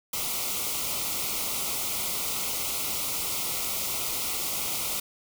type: band-stop noise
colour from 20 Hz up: white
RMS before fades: -30 dBFS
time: 0.13-5 s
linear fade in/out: 5 ms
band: 1400 to 2000 Hz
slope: 96 dB/octave
effects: none